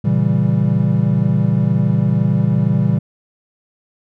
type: chord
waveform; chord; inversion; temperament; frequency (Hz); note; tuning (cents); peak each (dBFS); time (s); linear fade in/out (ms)
triangle; A# diminished seventh; none; equal; 116.54 / 138.59 / 164.81 / 196; A#2 / C#3 / E3 / G3; 0 / 0 / 0 / 0; -16; 0.04-2.99; 10
effects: none